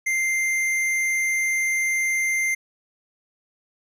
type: tone with hard clipping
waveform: sine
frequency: 2093 Hz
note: C7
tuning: in tune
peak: -22 dBFS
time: 0.06-2.55 s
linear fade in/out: 10 ms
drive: 11 dB
effects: none